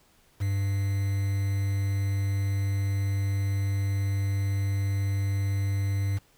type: tone with quantisation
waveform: triangle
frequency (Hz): 99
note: G2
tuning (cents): +18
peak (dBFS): -22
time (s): 0.4-6.19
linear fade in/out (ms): 20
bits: 7
effects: pink hiss -62 dBFS RMS until 6.37 s